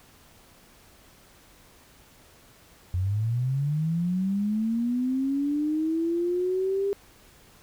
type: linear sweep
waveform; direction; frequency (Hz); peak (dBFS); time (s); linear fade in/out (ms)
sine; up; 87.31 to 402.1; -23; 2.94-6.93; 0
effects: pink hiss -55 dBFS RMS until 7.62 s